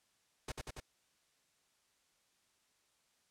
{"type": "noise with echo", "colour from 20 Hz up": "pink", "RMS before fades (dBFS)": -41, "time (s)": [0.48, 0.52], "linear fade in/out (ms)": 5, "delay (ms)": 94, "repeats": 3, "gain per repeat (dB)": -2, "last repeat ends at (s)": 0.802, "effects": ["white hiss -75 dBFS RMS until 3.3 s", "low-pass 9000 Hz 12 dB/octave"]}